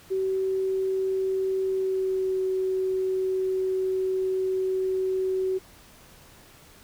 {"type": "tone with pitch glide", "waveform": "sine", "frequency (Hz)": [380.9, 376.5], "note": ["G4", "F#4"], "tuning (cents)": [-50, 30], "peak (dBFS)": -23, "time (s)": [0.1, 5.59], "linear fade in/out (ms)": 20, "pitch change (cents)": -20, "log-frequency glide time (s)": [1.62, 2.43], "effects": ["pink hiss -52 dBFS RMS until 6.83 s"]}